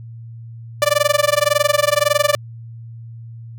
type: tone with amplitude modulation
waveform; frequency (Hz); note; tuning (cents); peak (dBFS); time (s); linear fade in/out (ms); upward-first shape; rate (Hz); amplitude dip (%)
sawtooth; 587.3; D5; 0; -6; 0.82-2.35; 0; sine; 21.8; 100
effects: added 115 Hz sine -32 dBFS peak until 3.58 s